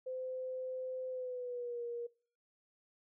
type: tone with pitch glide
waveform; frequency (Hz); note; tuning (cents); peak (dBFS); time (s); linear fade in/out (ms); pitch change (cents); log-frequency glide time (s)
sine; 514 to 474.1; C5 to A#4; -31 to +29; -38; 0.06-2.07; 10; -140; 1.09-1.83
effects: noise-tail reverb RT60 0.4 s tail -22 dB re dry